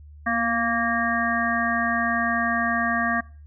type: harmonic tone with a mistuned harmonic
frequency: 231.3 Hz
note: A#3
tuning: 13 cents flat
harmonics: 1 / 3 / 5 / 7 / 8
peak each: -27 / -27 / -27 / -27 / -27 dBFS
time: 0.26-3.21 s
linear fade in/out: 10 ms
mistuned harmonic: 1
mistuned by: +32 cents
effects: noise-tail reverb RT60 0.4 s tail -22 dB re dry + added 74 Hz sine -42 dBFS peak until 3.46 s